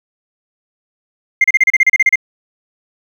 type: tone bursts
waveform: sine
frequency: 2100 Hz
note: C7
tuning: 6 cents sharp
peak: -4 dBFS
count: 12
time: 1.41-2.157 s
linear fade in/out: 5 ms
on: 32 ms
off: 33 ms
effects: tanh soft clip ceiling -3 dBFS + 7-bit